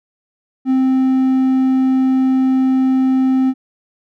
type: tone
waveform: triangle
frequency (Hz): 261.6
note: C4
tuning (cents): 0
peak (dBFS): -9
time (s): 0.65-3.54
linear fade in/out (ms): 50
effects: none